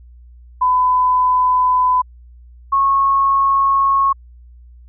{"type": "tone pair in turn", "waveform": "sine", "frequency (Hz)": [1005, 1095.9], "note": ["B5", "C#6"], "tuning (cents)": [30, -20], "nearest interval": "minor second", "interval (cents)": 150, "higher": "second", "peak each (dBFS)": -11, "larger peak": "neither", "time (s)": [[0.61, 2.02], [2.72, 4.13]], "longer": "neither", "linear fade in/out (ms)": 10, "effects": ["added 60 Hz sine -39 dBFS peak until 4.88 s"]}